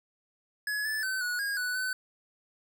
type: tone with pitch steps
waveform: square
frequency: 1691 / 1743 / 1528 / 1464 / 1632 / 1483 / 1512 Hz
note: G#6 / A6 / G6 / F#6 / G#6 / F#6 / F#6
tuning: +31 / -17 / -45 / -19 / -31 / +4 / +37 cents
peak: -30 dBFS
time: 0.67-1.93 s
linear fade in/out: 2 ms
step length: 180 ms
effects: none